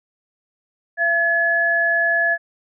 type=tone pair together; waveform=sine; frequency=675.4 / 1705 Hz; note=E5 / G#6; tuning=+42 / +45 cents; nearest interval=octave + major third; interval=1603 cents; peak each=-22 / -16 dBFS; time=0.97-2.38 s; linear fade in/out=50 ms; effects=none